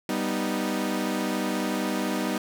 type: chord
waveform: sawtooth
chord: G augmented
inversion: none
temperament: equal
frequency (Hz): 196 / 246.9 / 311.1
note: G3 / B3 / D#4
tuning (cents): 0 / 0 / 0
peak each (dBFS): -26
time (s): 0.09-2.38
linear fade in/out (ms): 2
effects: none